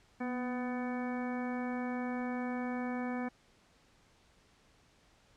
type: harmonic tone with a mistuned harmonic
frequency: 250 Hz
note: B3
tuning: 21 cents sharp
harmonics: 1 / 2 / 3 / 4 / 5 / 6 / 7 / 9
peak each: -35 / -43 / -43 / -48 / -50 / -51 / -48 / -50 dBFS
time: 0.2-3.29 s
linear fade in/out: 10 ms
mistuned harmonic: 1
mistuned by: -35 cents
effects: pink hiss -66 dBFS RMS until 5.36 s + low-pass 7000 Hz 12 dB/octave